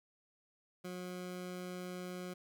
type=tone; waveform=20% pulse; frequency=180.8 Hz; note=F#3; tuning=40 cents flat; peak=-37 dBFS; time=0.84-2.34 s; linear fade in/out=10 ms; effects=none